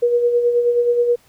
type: tone with tremolo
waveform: sine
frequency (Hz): 480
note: B4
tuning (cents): -49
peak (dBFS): -11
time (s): 0.02-1.16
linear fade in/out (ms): 10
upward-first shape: sine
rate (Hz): 9.4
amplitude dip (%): 50
effects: pink hiss -54 dBFS RMS until 1.28 s